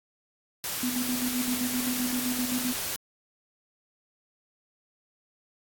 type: noise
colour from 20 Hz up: white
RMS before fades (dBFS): -32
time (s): 0.64-2.96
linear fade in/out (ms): 0
type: tone with tremolo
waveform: sine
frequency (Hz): 249.4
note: B3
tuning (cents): +17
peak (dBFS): -26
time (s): 0.83-2.73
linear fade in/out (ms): 2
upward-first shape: square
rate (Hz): 7.7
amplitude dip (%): 55
effects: AAC 64 kbps